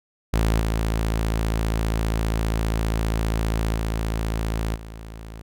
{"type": "tone with level steps", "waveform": "sawtooth", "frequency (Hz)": 55, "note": "A1", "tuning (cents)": 0, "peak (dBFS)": [-14, -17, -19, -32], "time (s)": [0.33, 5.42], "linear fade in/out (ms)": 10, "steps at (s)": [0.6, 3.75, 4.75], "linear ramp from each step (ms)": 10, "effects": []}